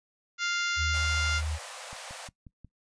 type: harmonic tone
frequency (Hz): 698.5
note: F5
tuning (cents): 0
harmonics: 2 / 3 / 4 / 5 / 6 / 7 / 8 / 9 / 10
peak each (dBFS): -30 / -34 / -36 / -38 / -40 / -41 / -42 / -43 / -44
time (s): 0.38-1.42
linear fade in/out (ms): 50
type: tone with pitch glide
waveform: sine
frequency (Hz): 78.7 to 77.53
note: D#2 to D#2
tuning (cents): +20 to -6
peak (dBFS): -29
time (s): 0.76-1.59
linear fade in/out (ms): 50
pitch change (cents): -26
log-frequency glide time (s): 0.89-1.29
type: high-pass noise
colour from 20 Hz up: pink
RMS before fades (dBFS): -42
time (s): 0.93-2.29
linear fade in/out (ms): 20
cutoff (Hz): 500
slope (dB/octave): 96
type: click train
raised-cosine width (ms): 5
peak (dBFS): -35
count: 5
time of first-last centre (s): 1.93-2.647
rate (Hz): 5.58
effects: noise-tail reverb RT60 0.1 s tail -19 dB re dry + resampled to 22050 Hz